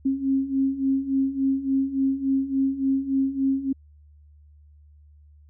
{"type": "beating tone pair", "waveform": "sine", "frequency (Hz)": [267.3, 270.8], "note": ["C4", "C#4"], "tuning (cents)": [37, -40], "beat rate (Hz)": 3.5, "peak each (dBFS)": [-26, -22], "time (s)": [0.05, 3.73], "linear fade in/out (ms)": 10, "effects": ["added 74 Hz sine -49 dBFS peak until 5.49 s"]}